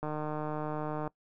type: click train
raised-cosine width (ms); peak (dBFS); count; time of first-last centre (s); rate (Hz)
1; -22; 160; 0.03-1.076; 152
effects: noise-tail reverb RT60 0.1 s tail -22 dB re dry